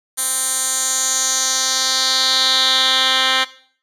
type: tone with band-pass filter sweep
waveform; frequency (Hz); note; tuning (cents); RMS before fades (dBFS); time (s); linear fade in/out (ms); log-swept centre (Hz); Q
10% pulse; 261.6; C4; 0; -17; 0.17-3.45; 20; 9700 to 2800; 3
effects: noise-tail reverb RT60 0.5 s tail -17 dB re dry